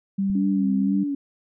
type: tone with pitch glide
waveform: sine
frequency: 195.8 to 197.28 Hz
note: G3 to G3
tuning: -2 to +11 cents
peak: -20 dBFS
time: 0.18-1.04 s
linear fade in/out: 10 ms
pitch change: +13 cents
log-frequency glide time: 0.61-0.71 s
type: click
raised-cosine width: 5 ms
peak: -24 dBFS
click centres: 0.3 s
type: tone with vibrato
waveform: sine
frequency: 277.2 Hz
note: C#4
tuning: in tune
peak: -23 dBFS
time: 0.35-1.15 s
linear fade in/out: 5 ms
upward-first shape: sine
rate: 1.9 Hz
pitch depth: 85 cents each way
effects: none